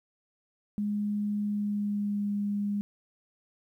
sine tone with pitch glide, 207 to 204 Hz, G#3 to G#3, -5 to -31 cents, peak -27 dBFS, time 0.78-2.81 s, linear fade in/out 0 ms, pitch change -26 cents, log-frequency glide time 1.43-2.31 s, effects 11-bit

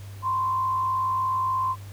sine tone with frequency modulation, 1040 Hz, C6, 11 cents flat, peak -22 dBFS, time 0.22-1.76 s, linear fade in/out 50 ms, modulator 56.6 Hz, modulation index 0.38, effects added 99 Hz sine -37 dBFS peak until 1.92 s + pink hiss -50 dBFS RMS until 1.92 s

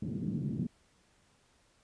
pink band-pass noise, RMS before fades -35 dBFS, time 0.02-0.67 s, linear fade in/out 5 ms, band 130 to 260 Hz, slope 24 dB/octave, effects pink hiss -68 dBFS RMS until 1.83 s + resampled to 22050 Hz

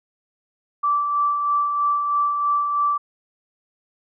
sine tone with tremolo, 1164 Hz, D6, 16 cents flat, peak -16 dBFS, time 0.83-2.98 s, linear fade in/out 10 ms, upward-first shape sine, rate 3.1 Hz, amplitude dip 40%, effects none

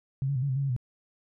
sine tone with pitch steps, 134.8 / 140.8 / 125.9 / 141.2 / 129.6 / 139.5 / 137.6 / 123.8 Hz, C#3 / C#3 / B2 / C#3 / C3 / C#3 / C#3 / B2, -48 / +27 / +34 / +32 / -16 / +11 / -12 / +5 cents, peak -25 dBFS, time 0.22-0.764 s, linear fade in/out 0 ms, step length 68 ms, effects none

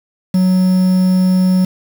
triangle tone with quantisation, 185 Hz, F#3, in tune, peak -7 dBFS, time 0.34-1.65 s, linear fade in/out 5 ms, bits 5, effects none

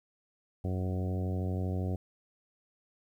harmonic tone with a mistuned harmonic, 92.5 Hz, F#2, in tune, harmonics 1 / 2 / 3 / 4 / 5 / 6 / 7 / 8, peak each -31 / -37 / -41 / -43 / -45 / -47 / -48 / -49 dBFS, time 0.64-1.96 s, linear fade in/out 5 ms, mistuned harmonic 1, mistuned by -17 cents, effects 11-bit

